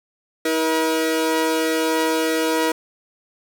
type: tone pair together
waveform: sawtooth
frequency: 320.2 / 479.5 Hz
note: D#4 / A#4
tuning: +50 / +49 cents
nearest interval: perfect fifth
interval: 699 cents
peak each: -17 dBFS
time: 0.45-2.72 s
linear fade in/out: 5 ms
effects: none